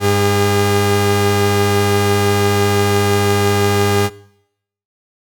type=tone pair together; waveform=sawtooth; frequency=100 / 405.9 Hz; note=G2 / G#4; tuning=+35 / -40 cents; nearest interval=2 octaves; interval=2425 cents; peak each=-11 dBFS; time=0-4.1 s; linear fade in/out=50 ms; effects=noise-tail reverb RT60 0.8 s tail -22 dB re dry